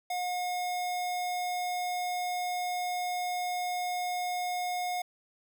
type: tone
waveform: square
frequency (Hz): 720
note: F#5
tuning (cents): -47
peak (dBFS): -31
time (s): 0.1-5.02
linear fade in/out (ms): 5
effects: none